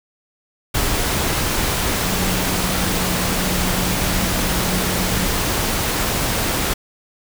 sine tone in noise, 182.9 Hz, F#3, 20 cents flat, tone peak -25 dBFS, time 2.03-5.26 s, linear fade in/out 10 ms, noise pink, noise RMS -20 dBFS, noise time 0.74-6.74 s, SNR -8 dB, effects none

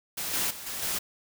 white noise with level steps, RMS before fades -33 / -28 / -41 / -35 / -30 dBFS, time 0.17-0.99 s, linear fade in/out 10 ms, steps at 0.33 / 0.5 / 0.66 / 0.82 s, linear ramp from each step 10 ms, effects none

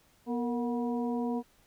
harmonic tone with a mistuned harmonic, 242.2 Hz, B3, 34 cents flat, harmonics 1 / 2 / 3 / 4, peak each -30 / -36 / -40 / -42 dBFS, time 0.26-1.43 s, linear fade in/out 50 ms, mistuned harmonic 2, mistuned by -71 cents, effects pink hiss -65 dBFS RMS until 1.66 s

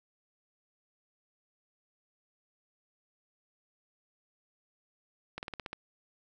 slowing click train, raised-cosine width 0.3 ms, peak -22 dBFS, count 7, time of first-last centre 5.38-5.731 s, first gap 49 ms, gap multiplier 1.07, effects none

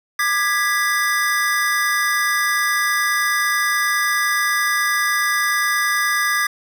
square chord, G# diminished, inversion second, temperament equal with one note detuned, 1195.2 / 1661.2 / 1975.5 Hz, D6 / G#6 / B6, +30 / 0 / 0 cents, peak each -23 / -21 / -22 dBFS, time 0.19-6.47 s, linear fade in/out 5 ms, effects none

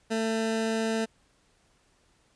20% pulse tone, 223.2 Hz, A3, 25 cents sharp, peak -21 dBFS, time 0.1-1.06 s, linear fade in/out 20 ms, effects pink hiss -66 dBFS RMS until 2.35 s + resampled to 22050 Hz

